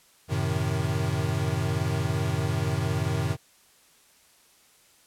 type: chord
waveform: square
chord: F# diminished seventh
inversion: none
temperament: equal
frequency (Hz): 92.5 / 110 / 130.81 / 155.56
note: F#2 / A2 / C3 / Eb3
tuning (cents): 0 / 0 / 0 / 0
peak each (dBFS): -31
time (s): 0.28-3.37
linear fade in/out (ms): 50
effects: white hiss -59 dBFS RMS until 5.06 s + low-pass 12000 Hz 12 dB/octave